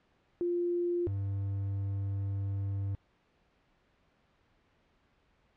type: tone pair in turn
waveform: sine / triangle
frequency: 349.2 / 98.7 Hz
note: F4 / G2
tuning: 0 / +12 cents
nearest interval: octave + minor seventh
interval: 2188 cents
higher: first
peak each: -28 / -29 dBFS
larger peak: first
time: 0.41-1.07 / 1.07-2.95 s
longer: second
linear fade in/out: 0 ms
effects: pink hiss -70 dBFS RMS until 5.56 s + low-pass 3000 Hz 12 dB/octave